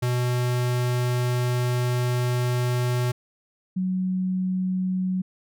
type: tone pair in turn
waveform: square / sine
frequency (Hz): 123.47 / 185.45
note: B2 / F#3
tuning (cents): 0 / +4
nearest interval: perfect fifth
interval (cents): 704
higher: second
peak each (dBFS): -22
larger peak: neither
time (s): 0.02-3.12 / 3.76-5.22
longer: first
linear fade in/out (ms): 10
effects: none